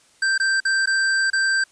square tone with dropouts, 1568 Hz, G6, in tune, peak -18 dBFS, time 0.22-1.64 s, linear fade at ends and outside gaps 5 ms, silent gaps 0.379-0.399 / 0.603-0.651 / 0.859-0.872 / 1.302-1.331 s, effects white hiss -56 dBFS RMS until 1.71 s + resampled to 22050 Hz

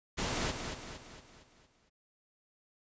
pink noise with echo, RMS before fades -34 dBFS, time 0.17-0.52 s, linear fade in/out 20 ms, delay 230 ms, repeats 6, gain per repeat -6 dB, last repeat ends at 1.9 s, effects resampled to 16000 Hz

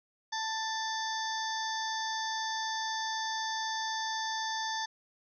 harmonic tone with a mistuned harmonic, 884 Hz, A5, 8 cents sharp, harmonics 1 / 2 / 4 / 5 / 6 / 7, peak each -35 / -38 / -41 / -42 / -43 / -43 dBFS, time 0.32-4.86 s, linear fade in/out 10 ms, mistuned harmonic 5, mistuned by +82 cents, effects none

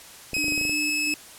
clicks, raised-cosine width 2 ms, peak -22 dBFS, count 9, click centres 0.333 / 0.367 / 0.443 / 0.482 / 0.522 / 0.578 / 0.613 / 0.652 / 0.695 s
sawtooth tone with pitch glide, 2548 to 2590 Hz, D#7 to E7, +41 to -31 cents, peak -20 dBFS, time 0.34-1.14 s, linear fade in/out 2 ms, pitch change +28 cents, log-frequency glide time 0.55-0.72 s
sine tone with tremolo, 298.5 Hz, D4, 28 cents sharp, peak -30 dBFS, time 0.38-1.14 s, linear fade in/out 0 ms, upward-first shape square, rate 2.9 Hz, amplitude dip 40%
effects white hiss -45 dBFS RMS until 1.38 s + low-pass 12000 Hz 12 dB/octave

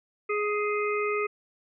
harmonic tone, 416.9 Hz, G#4, 7 cents sharp, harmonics 1 / 3 / 5 / 6, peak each -27 / -31 / -34 / -35 dBFS, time 0.29-1.27 s, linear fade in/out 10 ms, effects none

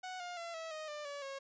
sawtooth tone with pitch steps, 740 / 708.6 / 678.6 / 649.8 / 622.3 / 595.9 / 570.6 / 546.4 Hz, F#5 / F5 / F5 / E5 / D#5 / D5 / C#5 / C#5, 0 / +25 / -50 / -25 / 0 / +25 / +50 / -25 cents, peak -38 dBFS, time 0.03-1.39 s, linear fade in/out 10 ms, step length 170 ms, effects resampled to 16000 Hz

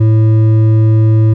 sine tone with hard clipping, 110 Hz, A2, in tune, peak -7 dBFS, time 0-1.34 s, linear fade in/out 10 ms, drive 7 dB, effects none

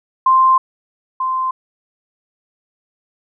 sine tone pair in turn, 1046.5 / 1039.9 Hz, C6 / C6, 0 / -11 cents, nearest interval unison, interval 11 cents, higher first, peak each -8 / -16 dBFS, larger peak first, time 0.26-0.58 / 1.2-1.51 s, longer first, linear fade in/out 5 ms, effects none

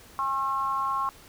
sine tone with amplitude modulation, 1080 Hz, C#6, 45 cents flat, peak -21 dBFS, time 0.19-1.09 s, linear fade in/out 0 ms, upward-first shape sine, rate 265 Hz, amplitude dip 80%, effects pink hiss -51 dBFS RMS until 1.28 s

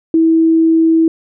sine tone, 325.2 Hz, E4, 23 cents flat, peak -7 dBFS, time 0.14-1.08 s, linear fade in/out 2 ms, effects none

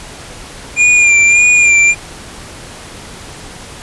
square tone with vibrato, 2403 Hz, D7, 39 cents sharp, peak -6 dBFS, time 0.76-1.95 s, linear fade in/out 50 ms, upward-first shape sine, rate 1.7 Hz, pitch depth 37 cents each way, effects pink hiss -31 dBFS RMS until 3.82 s + resampled to 24000 Hz

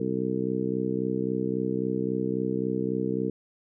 harmonic tone, 63.7 Hz, C2, 46 cents flat, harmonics 2 / 3 / 4 / 5 / 6 / 7, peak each -36 / -31 / -32 / -32 / -34 / -31 dBFS, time 0-3.3 s, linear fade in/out 5 ms, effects none

